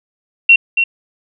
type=tone with echo; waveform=sine; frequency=2733 Hz; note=F7; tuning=38 cents flat; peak=-3 dBFS; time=0.49-0.56 s; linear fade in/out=5 ms; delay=280 ms; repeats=1; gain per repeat=-7 dB; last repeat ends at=0.84 s; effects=none